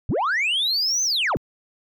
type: linear two-way sweep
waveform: sine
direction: up then down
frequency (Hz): 49 to 6272 to 49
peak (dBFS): -17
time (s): 0.09-1.37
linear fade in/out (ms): 0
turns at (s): 1.03
effects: tanh soft clip ceiling -18 dBFS